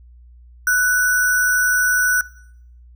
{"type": "tone with sample-and-hold", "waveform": "sine", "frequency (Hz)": 1484, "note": "F#6", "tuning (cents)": 5, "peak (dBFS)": -13, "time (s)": [0.67, 2.21], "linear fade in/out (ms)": 2, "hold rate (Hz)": 7350, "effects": ["noise-tail reverb RT60 0.7 s tail -21 dB re dry", "added 60 Hz sine -42 dBFS peak until 2.95 s"]}